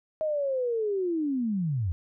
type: linear sweep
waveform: sine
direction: down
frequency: 634 to 78.9 Hz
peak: -25 dBFS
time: 0.21-1.92 s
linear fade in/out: 0 ms
effects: none